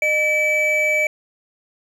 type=tone pair together; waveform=triangle; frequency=610 / 2303 Hz; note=D#5 / D7; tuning=-34 / -34 cents; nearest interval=octave + major seventh; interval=2300 cents; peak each=-20 / -15 dBFS; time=0.02-1.07 s; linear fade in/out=2 ms; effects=none